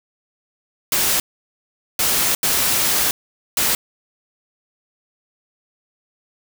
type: noise bursts at uneven times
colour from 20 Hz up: white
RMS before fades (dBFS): -18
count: 4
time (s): 0.92-1.2 / 1.99-2.35 / 2.43-3.11 / 3.57-3.75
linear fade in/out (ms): 2
effects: none